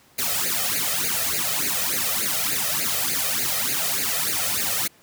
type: noise with flanger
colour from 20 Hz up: white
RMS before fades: -24 dBFS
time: 0.18-4.88 s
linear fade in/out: 10 ms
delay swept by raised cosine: 0.44 to 1.64 ms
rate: 3.4 Hz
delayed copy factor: +1
effects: pink hiss -55 dBFS RMS until 5.02 s + high-pass 100 Hz 12 dB/octave